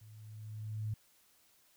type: tone with level ramp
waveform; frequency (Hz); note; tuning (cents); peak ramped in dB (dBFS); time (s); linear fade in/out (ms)
sine; 107.9; A2; -33; -53 to -33; 0.01-0.94; 5
effects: white hiss -68 dBFS RMS until 1.76 s